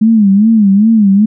sine tone with vibrato, 210 Hz, G#3, 19 cents sharp, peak -4 dBFS, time 0.01-1.26 s, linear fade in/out 10 ms, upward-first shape sine, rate 2.5 Hz, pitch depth 140 cents each way, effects none

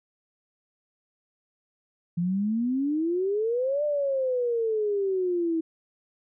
sine exponential two-way sweep, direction up then down, 168.2 to 600 to 320.6 Hz, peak -23 dBFS, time 2.17-5.61 s, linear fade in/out 10 ms, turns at 3.84 s, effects none

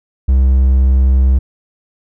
triangle tone, 65.41 Hz, C2, in tune, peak -5 dBFS, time 0.28-1.39 s, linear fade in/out 10 ms, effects none

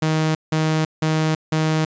sawtooth tone bursts, 157.2 Hz, D#3, 18 cents sharp, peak -13 dBFS, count 4, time 0.02-1.85 s, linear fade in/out 5 ms, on 330 ms, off 170 ms, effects resampled to 16000 Hz

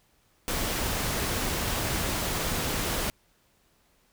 pink noise, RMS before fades -29 dBFS, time 0.48-3.1 s, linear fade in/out 0 ms, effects pink hiss -66 dBFS RMS until 4.12 s

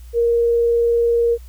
sine tone with vibrato, 469.2 Hz, A#4, 11 cents sharp, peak -13 dBFS, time 0.13-1.38 s, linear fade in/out 50 ms, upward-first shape square, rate 20 Hz, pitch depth 8 cents each way, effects added 60 Hz sine -35 dBFS peak until 1.48 s + white hiss -53 dBFS RMS until 1.48 s

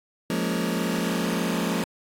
sawtooth chord, Bb minor seventh, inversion second, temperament just, 174.81 / 209.8 / 233.1 / 279.7 Hz, F3 / Ab3 / Bb3 / Db4, +2 / +18 / 0 / +16 cents, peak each -24 / -25 / -25 / -28 dBFS, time 0.3-1.84 s, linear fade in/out 2 ms, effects AAC 48 kbps

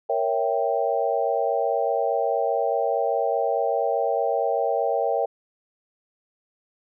sine chord, A# diminished seventh, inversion none, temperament equal, 466.2 / 554.4 / 659.3 / 784 Hz, A#4 / C#5 / E5 / G5, 0 / 0 / 0 / 0 cents, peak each -26 dBFS, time 0.09-5.26 s, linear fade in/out 10 ms, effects none

